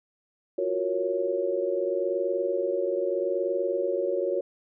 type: chord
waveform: sine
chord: Gb major seventh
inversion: third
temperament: equal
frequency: 349.2 / 370 / 466.2 / 554.4 Hz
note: F4 / Gb4 / Bb4 / Db5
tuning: 0 / 0 / 0 / 0 cents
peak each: -33 / -29 / -31 / -28 dBFS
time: 0.58-4.41 s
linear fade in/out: 5 ms
effects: none